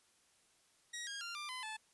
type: tone with pitch steps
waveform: 15% pulse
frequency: 1899 / 1624.8 / 1390.1 / 1189.4 / 1017.6 / 870.7 Hz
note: A#6 / G#6 / F6 / D6 / C6 / A5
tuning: +32 / -38 / -8 / +22 / -48 / -18 cents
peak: -36 dBFS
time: 0.93-1.77 s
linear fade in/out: 10 ms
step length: 140 ms
effects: white hiss -71 dBFS RMS until 1.93 s + resampled to 24000 Hz